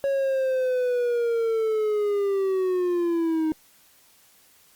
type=linear sweep; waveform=triangle; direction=down; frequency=554.4 to 311.1 Hz; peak=-19 dBFS; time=0.04-3.52 s; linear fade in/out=0 ms; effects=white hiss -57 dBFS RMS until 4.75 s + Opus 48 kbps